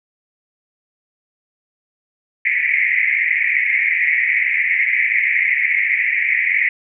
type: band-pass noise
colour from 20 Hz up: white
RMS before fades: -17 dBFS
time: 2.45-6.69 s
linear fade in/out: 2 ms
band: 1900 to 2300 Hz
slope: 96 dB/octave
effects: none